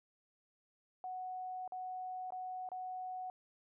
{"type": "tone with dropouts", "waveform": "sine", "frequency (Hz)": 740, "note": "F#5", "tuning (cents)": 0, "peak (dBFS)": -40, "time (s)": [1.04, 3.3], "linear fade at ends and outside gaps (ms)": 1, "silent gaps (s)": [[1.677, 1.721], [2.305, 2.322], [2.689, 2.717]], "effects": []}